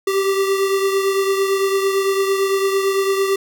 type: beating tone pair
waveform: square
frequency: 389.1 / 398 Hz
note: G4 / G4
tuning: -13 / +26 cents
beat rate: 8.9 Hz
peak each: -17 / -25 dBFS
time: 0.07-3.36 s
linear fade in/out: 5 ms
effects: none